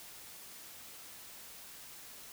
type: silence
effects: white hiss -51 dBFS RMS until 2.32 s